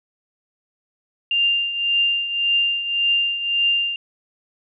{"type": "tone with tremolo", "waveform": "sine", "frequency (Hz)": 2794, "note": "F7", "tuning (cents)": 0, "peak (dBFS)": -14, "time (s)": [1.31, 3.96], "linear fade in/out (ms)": 2, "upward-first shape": "triangle", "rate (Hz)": 1.8, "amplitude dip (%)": 70, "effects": []}